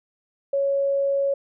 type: tone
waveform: sine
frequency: 555 Hz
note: C#5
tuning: 2 cents sharp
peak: -19 dBFS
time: 0.53-1.34 s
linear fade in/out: 5 ms
effects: none